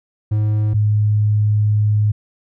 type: tone pair in turn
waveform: triangle / sine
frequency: 106.5 / 105.46 Hz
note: G#2 / G#2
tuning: +44 / +27 cents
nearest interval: unison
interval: 17 cents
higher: first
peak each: -12 dBFS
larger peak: neither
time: 0.31-0.74 / 0.74-2.12 s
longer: second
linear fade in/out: 10 ms
effects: none